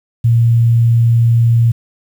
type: tone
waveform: sine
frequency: 116.54 Hz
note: A#2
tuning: in tune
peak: -7 dBFS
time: 0.24-1.72 s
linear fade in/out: 10 ms
effects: 7-bit